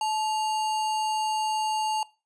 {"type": "tone with sample-and-hold", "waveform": "sine", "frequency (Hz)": 867, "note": "A5", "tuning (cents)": -26, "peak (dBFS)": -24, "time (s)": [0.01, 2.03], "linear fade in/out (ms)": 2, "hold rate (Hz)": 3675, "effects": ["noise-tail reverb RT60 0.3 s tail -20 dB re dry", "resampled to 22050 Hz"]}